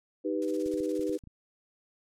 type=chord; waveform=sine; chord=Eb augmented; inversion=none; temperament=equal; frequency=311.1 / 392 / 493.9 Hz; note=Eb4 / G4 / B4; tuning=0 / 0 / 0 cents; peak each=-31 / -33 / -33 dBFS; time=0.24-1.18 s; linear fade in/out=20 ms
type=noise with tremolo; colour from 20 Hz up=blue; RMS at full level=-45 dBFS; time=0.42-1.19 s; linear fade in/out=0 ms; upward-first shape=square; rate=17 Hz; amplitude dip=65%
type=clicks; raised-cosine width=5 ms; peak=-37 dBFS; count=7; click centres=0.662 / 0.74 / 0.804 / 0.995 / 1.096 / 1.238 / 1.273 s
effects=low-pass 8000 Hz 12 dB/octave